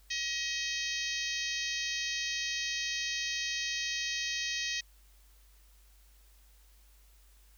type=harmonic tone; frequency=634 Hz; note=D#5; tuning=32 cents sharp; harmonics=3 / 4 / 5 / 6 / 7 / 8 / 9 / 10; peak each=-38 / -39 / -40 / -41 / -41 / -42 / -43 / -43 dBFS; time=0.1-4.81 s; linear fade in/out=10 ms; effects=added 50 Hz sine -58 dBFS peak until 7.57 s + white hiss -66 dBFS RMS until 7.57 s